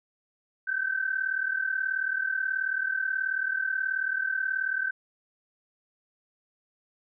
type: tone pair together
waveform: sine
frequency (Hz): 1529.5 / 1568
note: G6 / G6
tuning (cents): -43 / 0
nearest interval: unison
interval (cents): 43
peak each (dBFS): -28 / -30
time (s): 0.67-4.91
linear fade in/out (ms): 10
effects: none